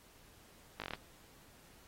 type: slowing click train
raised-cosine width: 0.3 ms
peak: -23 dBFS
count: 7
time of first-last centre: 0.8-0.935 s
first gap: 18 ms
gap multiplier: 1.09
effects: pink hiss -62 dBFS RMS until 1.87 s + AAC 48 kbps